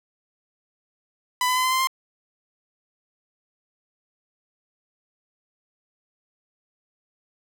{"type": "tone with pitch steps", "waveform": "sawtooth", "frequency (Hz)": [998, 1008.4, 1019, 1029.6, 1040.4, 1051.3], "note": ["B5", "B5", "C6", "C6", "C6", "C6"], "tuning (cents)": [18, 36, -46, -28, -10, 8], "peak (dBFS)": -16, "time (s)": [1.41, 1.872], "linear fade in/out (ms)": 2, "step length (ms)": 77, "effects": []}